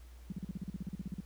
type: tone bursts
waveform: sine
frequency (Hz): 185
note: F#3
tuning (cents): 0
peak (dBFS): -35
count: 15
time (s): 0.3-1.204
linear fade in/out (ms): 2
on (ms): 22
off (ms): 41
effects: added 60 Hz sine -50 dBFS peak until 1.25 s + pink hiss -64 dBFS RMS until 1.25 s